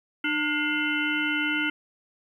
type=harmonic tone with a mistuned harmonic; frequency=300.4 Hz; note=D4; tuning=39 cents sharp; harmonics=1 / 3 / 5 / 7 / 9 / 10; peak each=-29 / -40 / -28 / -29 / -33 / -34 dBFS; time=0.24-1.7 s; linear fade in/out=5 ms; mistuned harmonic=5; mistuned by=-81 cents; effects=10-bit